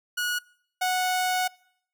sawtooth tone pair in turn, 1456 / 736.2 Hz, F#6 / F#5, -28 / -9 cents, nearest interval octave, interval 1181 cents, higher first, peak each -22 / -19 dBFS, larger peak second, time 0.17-0.39 / 0.81-1.48 s, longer second, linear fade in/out 10 ms, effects noise-tail reverb RT60 0.7 s tail -25 dB re dry

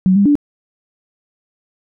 sine tone with pitch steps, 186.9 / 200.6 / 290.8 Hz, F#3 / G3 / D4, +18 / +40 / -17 cents, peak -8 dBFS, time 0.06-0.354 s, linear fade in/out 0 ms, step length 98 ms, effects none

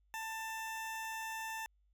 20% pulse tone, 889 Hz, A5, 18 cents sharp, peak -35 dBFS, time 0.14-1.66 s, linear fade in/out 0 ms, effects added 50 Hz sine -69 dBFS peak until 1.93 s

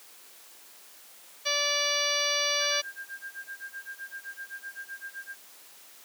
harmonic tone, 580 Hz, D5, 22 cents flat, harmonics 1 / 2 / 3 / 4 / 5 / 6 / 7 / 8 / 10, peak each -33 / -36 / -35 / -33 / -34 / -33 / -37 / -32 / -32 dBFS, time 1.45-2.82 s, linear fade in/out 20 ms
sine tone with tremolo, 1599 Hz, G6, 34 cents sharp, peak -35 dBFS, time 2.59-5.36 s, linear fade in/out 50 ms, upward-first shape sine, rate 7.8 Hz, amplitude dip 100%
effects white hiss -52 dBFS RMS until 6.04 s + high-pass 300 Hz 12 dB/octave

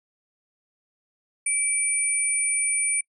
sine tone pair together, 2301 / 9319 Hz, D7 / D9, -36 / -14 cents, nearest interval 2 octaves, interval 2422 cents, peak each -28 / -22 dBFS, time 1.46-3.01 s, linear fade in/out 5 ms, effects noise-tail reverb RT60 0.1 s tail -25 dB re dry

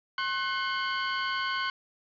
sawtooth tone pair together, 1071.4 / 1500 Hz, C6 / F#6, +41 / +23 cents, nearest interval tritone, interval 582 cents, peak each -27 dBFS, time 0.18-1.7 s, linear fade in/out 2 ms, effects resampled to 11025 Hz + 8-bit

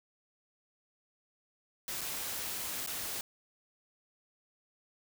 white noise with dropouts, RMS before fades -38 dBFS, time 1.88-3.21 s, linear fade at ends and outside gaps 1 ms, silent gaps 2.01-2.014 / 2.863-2.873 s, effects none

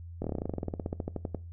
slowing click train, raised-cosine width 2 ms, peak -19 dBFS, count 23, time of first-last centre 0.22-1.347 s, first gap 23 ms, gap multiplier 1.07, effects noise-tail reverb RT60 0.3 s tail -20 dB re dry + added 85 Hz sine -41 dBFS peak until 1.52 s

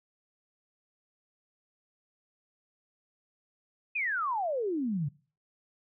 sine exponential sweep, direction down, 2575 to 134.8 Hz, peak -28 dBFS, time 3.95-5.09 s, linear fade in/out 10 ms, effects noise-tail reverb RT60 0.4 s tail -22 dB re dry

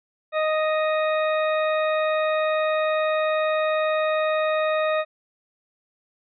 harmonic tone, 622.3 Hz, D#5, in tune, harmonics 1 / 2 / 3 / 4 / 6, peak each -21 / -27 / -31 / -33 / -37 dBFS, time 0.32-5.05 s, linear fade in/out 50 ms, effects none

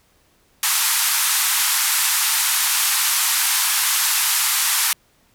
white band-pass noise, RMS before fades -19 dBFS, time 0.63-4.93 s, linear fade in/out 2 ms, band 850 to 14000 Hz, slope 48 dB/octave, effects pink hiss -59 dBFS RMS until 5.34 s

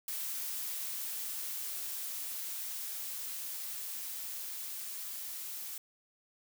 blue noise with level ramp, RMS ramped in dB -38 to -42 dBFS, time 0.08-5.78 s, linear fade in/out 2 ms, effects none

